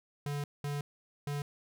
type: tone bursts at uneven times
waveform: square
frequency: 144.3 Hz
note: D3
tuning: 30 cents flat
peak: -34 dBFS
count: 3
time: 0.26-0.44 / 0.64-0.81 / 1.27-1.42 s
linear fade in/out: 2 ms
effects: none